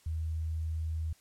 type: tone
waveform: sine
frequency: 80 Hz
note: D#2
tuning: 49 cents sharp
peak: -31 dBFS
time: 0.06-1.13 s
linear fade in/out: 5 ms
effects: white hiss -64 dBFS RMS until 1.2 s + low-pass 11000 Hz 12 dB/octave